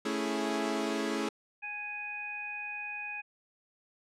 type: chord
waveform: sawtooth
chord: A major seventh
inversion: none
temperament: equal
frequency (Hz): 220 / 277.2 / 329.6 / 415.3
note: A3 / C#4 / E4 / G#4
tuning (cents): 0 / 0 / 0 / 0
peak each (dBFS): -32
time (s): 0.05-1.29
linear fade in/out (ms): 5
type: harmonic tone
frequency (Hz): 830.6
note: G#5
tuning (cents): 0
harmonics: 1 / 2 / 3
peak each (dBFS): -46 / -45 / -37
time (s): 1.62-3.22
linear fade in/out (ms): 20
effects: low-pass 8000 Hz 12 dB/octave